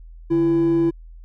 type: tone pair together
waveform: triangle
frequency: 146.83 / 334.5 Hz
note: D3 / E4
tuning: 0 / +25 cents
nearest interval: octave + major second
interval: 1425 cents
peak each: -23 / -12 dBFS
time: 0.3-0.91 s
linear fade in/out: 20 ms
effects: tanh soft clip ceiling -11 dBFS + added 41 Hz sine -38 dBFS peak until 1.24 s